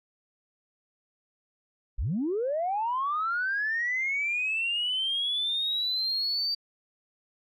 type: linear sweep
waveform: sine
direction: up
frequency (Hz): 32 to 4655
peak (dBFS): -25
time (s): 1.98-6.55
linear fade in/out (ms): 10
effects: tanh soft clip ceiling -21 dBFS + AAC 64 kbps